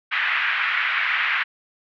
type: band-pass noise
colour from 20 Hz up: pink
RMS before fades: -22 dBFS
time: 0.11-1.44 s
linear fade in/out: 20 ms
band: 1500 to 2500 Hz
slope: 24 dB/octave
effects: low-pass 4000 Hz 12 dB/octave